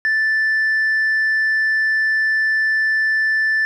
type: tone with tanh clipping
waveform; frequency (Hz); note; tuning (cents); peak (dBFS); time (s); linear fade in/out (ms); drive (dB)
triangle; 1760; A6; 0; -15; 0.05-3.65; 0; 6
effects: none